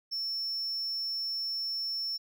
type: tone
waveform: triangle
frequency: 5400 Hz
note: E8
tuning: 41 cents sharp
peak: -30 dBFS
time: 0.11-2.18 s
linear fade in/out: 20 ms
effects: none